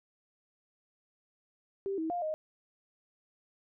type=tone with pitch steps; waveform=sine; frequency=392.1 / 321 / 703 / 622 Hz; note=G4 / E4 / F5 / D#5; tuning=0 / -46 / +11 / -1 cents; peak=-31 dBFS; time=1.86-2.34 s; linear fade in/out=0 ms; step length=120 ms; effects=none